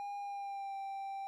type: tone with pitch glide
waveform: triangle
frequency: 810 to 784.7 Hz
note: G#5 to G5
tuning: -43 to +2 cents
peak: -37 dBFS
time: 0-1.27 s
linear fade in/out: 0 ms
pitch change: -55 cents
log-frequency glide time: 0.17-0.76 s
effects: none